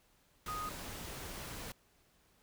sine tone in noise, 1244.5 Hz, D#6, in tune, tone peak -38 dBFS, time 0.48-0.69 s, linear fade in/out 2 ms, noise pink, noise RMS -45 dBFS, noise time 0.46-1.72 s, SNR +4 dB, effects pink hiss -70 dBFS RMS until 2.42 s

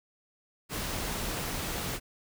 pink noise, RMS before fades -34 dBFS, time 0.69-2 s, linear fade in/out 50 ms, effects none

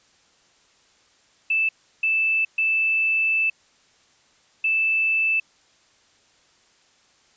sine tone bursts at uneven times, 2637 Hz, E7, in tune, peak -18 dBFS, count 4, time 1.5-1.69 / 2.03-2.45 / 2.58-3.5 / 4.64-5.4 s, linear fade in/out 5 ms, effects white hiss -59 dBFS RMS until 7.36 s + resampled to 16000 Hz

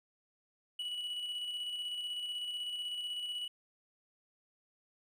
triangle tone with tremolo, 2941 Hz, F#7, 11 cents flat, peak -34 dBFS, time 0.79-3.48 s, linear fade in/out 5 ms, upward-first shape square, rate 16 Hz, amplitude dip 30%, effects none

